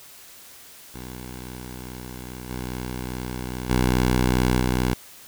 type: tone with level steps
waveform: 10% pulse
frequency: 62.4 Hz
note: B1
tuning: 19 cents sharp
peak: -27 / -21 / -10 / -12 dBFS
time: 0.94-4.94 s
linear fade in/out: 5 ms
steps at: 2.49 / 3.69 / 4.59 s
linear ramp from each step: 20 ms
effects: white hiss -46 dBFS RMS until 5.27 s